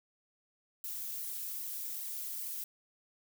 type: noise with flanger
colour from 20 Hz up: violet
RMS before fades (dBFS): -40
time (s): 0.84-2.64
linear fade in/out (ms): 2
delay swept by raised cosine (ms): 0.98 to 4.88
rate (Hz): 2.5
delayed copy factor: +0.9
effects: none